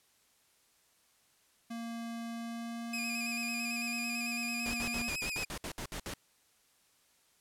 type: tone with pitch glide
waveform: square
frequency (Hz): 231.5 to 236.1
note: A#3 to A#3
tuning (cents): -12 to +22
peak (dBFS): -39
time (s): 1.7-5.09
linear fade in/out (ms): 10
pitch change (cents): +34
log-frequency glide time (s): 2.32-4.03
type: tone with vibrato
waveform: sawtooth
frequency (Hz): 2489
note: D#7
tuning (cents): 0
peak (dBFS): -32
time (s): 2.93-5.45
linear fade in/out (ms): 5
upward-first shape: square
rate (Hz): 9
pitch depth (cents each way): 39
type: noise bursts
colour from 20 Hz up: pink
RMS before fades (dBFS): -40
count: 11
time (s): 4.66-6.137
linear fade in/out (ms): 0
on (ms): 77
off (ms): 63
effects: white hiss -69 dBFS RMS until 7.4 s + low-pass 12000 Hz 12 dB/octave

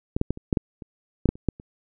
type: clicks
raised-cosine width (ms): 3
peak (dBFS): -11 / -8 / -11 / -24 / -7 / -8 / -25 / -6 / -6 / -30 / -8 / -28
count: 12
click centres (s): 0.165 / 0.214 / 0.306 / 0.374 / 0.528 / 0.572 / 0.822 / 1.257 / 1.29 / 1.355 / 1.487 / 1.599
effects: none

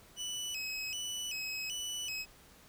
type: tone with vibrato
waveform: 25% pulse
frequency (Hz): 2755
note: F7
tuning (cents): -24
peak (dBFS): -33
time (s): 0.16-2.26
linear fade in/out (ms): 50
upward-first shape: square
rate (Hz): 1.3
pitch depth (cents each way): 130
effects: pink hiss -59 dBFS RMS until 2.68 s

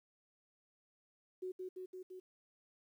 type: tone with echo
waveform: sine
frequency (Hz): 370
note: F#4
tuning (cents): 0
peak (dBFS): -39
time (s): 1.42-1.52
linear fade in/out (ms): 10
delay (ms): 170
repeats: 4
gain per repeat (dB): -2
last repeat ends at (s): 2.2
effects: 12-bit

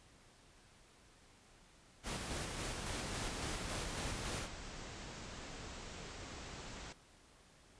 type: noise with tremolo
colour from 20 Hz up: pink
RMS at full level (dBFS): -41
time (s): 2.03-4.49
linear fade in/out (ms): 50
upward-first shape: square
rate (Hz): 3.6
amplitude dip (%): 25
type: low-pass noise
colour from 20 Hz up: pink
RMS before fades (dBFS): -49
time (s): 2.92-6.93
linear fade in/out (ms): 10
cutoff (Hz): 8100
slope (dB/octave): 96
effects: pink hiss -64 dBFS RMS until 7.79 s + resampled to 22050 Hz

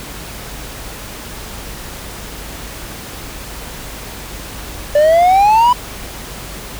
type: exponential sweep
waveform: triangle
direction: up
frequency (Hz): 580 to 1000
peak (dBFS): -5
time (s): 4.95-5.73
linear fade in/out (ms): 5
effects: added 50 Hz sine -34 dBFS peak until 6.79 s + pink hiss -30 dBFS RMS until 6.79 s

